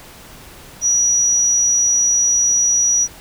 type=tone; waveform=sine; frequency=5820 Hz; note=F#8; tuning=29 cents flat; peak=-12 dBFS; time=0.81-3.08 s; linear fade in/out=50 ms; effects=pink hiss -40 dBFS RMS until 3.2 s